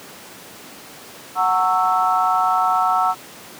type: chord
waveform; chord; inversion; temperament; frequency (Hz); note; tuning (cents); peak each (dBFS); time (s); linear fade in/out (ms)
sine; F# dominant seventh; none; equal with one note detuned; 740 / 914.7 / 1108.7 / 1318.5; F#5 / A#5 / C#6 / E6; 0 / -33 / 0 / 0; -19 / -22 / -24 / -19; 1.35-3.15; 50
effects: pink hiss -39 dBFS RMS until 3.59 s + high-pass 200 Hz 12 dB/octave